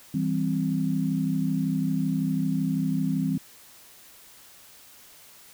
sine chord, C major, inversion first, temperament just, 163.52 / 196.22 / 261.6 Hz, E3 / G3 / C4, -14 / +2 / 0 cents, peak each -27 / -28 / -27 dBFS, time 0.14-3.38 s, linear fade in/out 5 ms, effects white hiss -51 dBFS RMS until 5.53 s

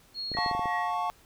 sine tone, 4303 Hz, C8, 48 cents sharp, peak -32 dBFS, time 0.14-0.53 s, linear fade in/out 50 ms
clicks, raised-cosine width 2 ms, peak -24 dBFS, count 8, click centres 0.317 / 0.35 / 0.387 / 0.462 / 0.513 / 0.55 / 0.594 / 0.657 s
sine tone with tremolo, 1897 Hz, A#6, 30 cents sharp, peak -31 dBFS, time 0.34-0.94 s, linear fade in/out 0 ms, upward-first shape triangle, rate 3 Hz, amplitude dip 100%
triangle chord, F augmented, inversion none, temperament equal with one note detuned, 712.7 / 880 / 1108.7 Hz, F5 / A5 / C#6, +35 / 0 / 0 cents, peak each -30 dBFS, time 0.37-1.1 s, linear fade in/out 0 ms
effects pink hiss -59 dBFS RMS until 1.25 s

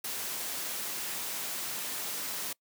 white noise, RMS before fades -36 dBFS, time 0.04-2.53 s, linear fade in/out 5 ms, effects noise-tail reverb RT60 0.1 s tail -24 dB re dry + high-pass 150 Hz 12 dB/octave

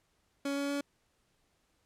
30% pulse tone with pitch steps, 280 / 281.9 / 283.9 Hz, C#4 / C#4 / C#4, +18 / +29 / +41 cents, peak -29 dBFS, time 0.45-0.81 s, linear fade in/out 5 ms, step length 120 ms, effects pink hiss -74 dBFS RMS until 1.85 s + low-pass 11000 Hz 12 dB/octave

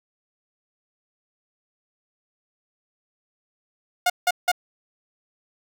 sawtooth tone bursts, 717 Hz, F5, 45 cents sharp, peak -13 dBFS, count 3, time 4.06-4.517 s, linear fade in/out 5 ms, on 39 ms, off 170 ms, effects none

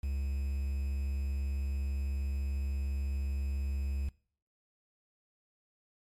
triangle tone with quantisation, 69 Hz, C#2, 7 cents flat, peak -29 dBFS, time 0.03-4.09 s, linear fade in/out 5 ms, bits 9, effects noise-tail reverb RT60 0.5 s tail -22 dB re dry + MP3 64 kbps

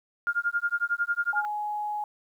sine tone with tremolo, 1410 Hz, F6, 16 cents sharp, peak -21 dBFS, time 0.27-1.45 s, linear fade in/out 0 ms, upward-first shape sine, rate 11 Hz, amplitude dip 100%
sine tone, 838 Hz, G#5, 15 cents sharp, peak -28 dBFS, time 1.33-2.04 s, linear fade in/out 2 ms
effects 10-bit

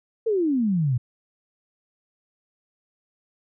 sine exponential sweep, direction down, 466.2 to 116 Hz, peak -19 dBFS, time 0.26-0.98 s, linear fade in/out 10 ms, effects none

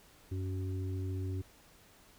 harmonic tone, 94 Hz, F#2, 28 cents sharp, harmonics 1 / 3 / 4, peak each -34 / -44 / -46 dBFS, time 0.31-1.42 s, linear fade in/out 10 ms, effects pink hiss -61 dBFS RMS until 2.18 s

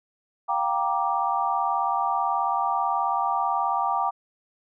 sine chord, G minor seventh, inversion third, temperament just, 705.6 / 784 / 940.8 / 1176 Hz, F5 / G5 / Bb5 / D6, +18 / 0 / +16 / +2 cents, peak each -30 / -26 / -27 / -27 dBFS, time 0.48-4.11 s, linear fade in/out 20 ms, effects none

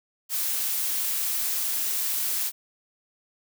blue noise, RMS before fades -27 dBFS, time 0.29-2.52 s, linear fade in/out 50 ms, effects none

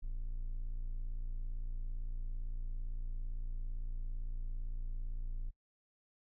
triangle tone, 28.87 Hz, A#0, 16 cents flat, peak -34 dBFS, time 0.02-5.51 s, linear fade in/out 20 ms, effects noise-tail reverb RT60 0.1 s tail -23 dB re dry

